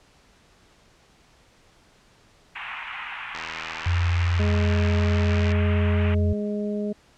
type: band-pass noise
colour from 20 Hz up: white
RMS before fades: -35 dBFS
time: 2.55-6.15 s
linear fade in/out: 10 ms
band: 800 to 2800 Hz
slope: 48 dB/octave
type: click train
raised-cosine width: 0.2 ms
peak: -17 dBFS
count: 176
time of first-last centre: 3.35-5.519 s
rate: 80.7 Hz
type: tone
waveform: sine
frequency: 87.3 Hz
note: F2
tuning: in tune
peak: -19 dBFS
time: 3.86-6.33 s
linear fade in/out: 5 ms
type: harmonic tone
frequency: 207.7 Hz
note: G#3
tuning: in tune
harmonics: 1 / 2 / 3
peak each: -26 / -30 / -34 dBFS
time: 4.39-6.93 s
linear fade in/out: 10 ms
effects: pink hiss -57 dBFS RMS until 7.17 s + low-pass 7000 Hz 12 dB/octave